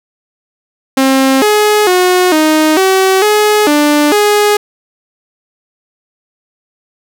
sawtooth tone with pitch steps, 266.8 / 421.1 / 363.7 / 310.8 / 380.5 / 421.7 / 295.4 / 415.8 Hz, C4 / G#4 / F#4 / D#4 / F#4 / G#4 / D4 / G#4, +34 / +24 / -30 / -2 / +48 / +26 / +10 / +2 cents, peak -3 dBFS, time 0.97-4.57 s, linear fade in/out 5 ms, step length 450 ms, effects none

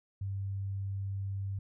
sine tone, 98 Hz, G2, in tune, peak -33 dBFS, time 0.21-1.59 s, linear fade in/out 5 ms, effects none

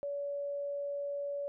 sine tone, 569 Hz, C#5, 45 cents sharp, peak -34 dBFS, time 0.03-1.48 s, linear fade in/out 0 ms, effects none

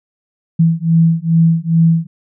sine beating tone pair, 163.6 / 166 Hz, E3 / E3, -13 / +12 cents, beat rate 2.4 Hz, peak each -12 dBFS, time 0.59-2.07 s, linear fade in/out 10 ms, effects none

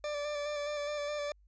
40% pulse tone with vibrato, 587.3 Hz, D5, in tune, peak -33 dBFS, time 0.04-1.32 s, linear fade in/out 2 ms, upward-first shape square, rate 4.8 Hz, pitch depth 20 cents each way, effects added 50 Hz sine -60 dBFS peak until 1.47 s + resampled to 16000 Hz

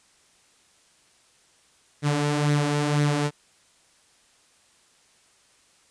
sawtooth tone with flanger, 146.8 Hz, D3, in tune, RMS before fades -23 dBFS, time 2.02-3.31 s, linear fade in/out 50 ms, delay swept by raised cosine 0.49 to 4.69 ms, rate 2 Hz, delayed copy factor +0.5, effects white hiss -60 dBFS RMS until 5.9 s + resampled to 22050 Hz

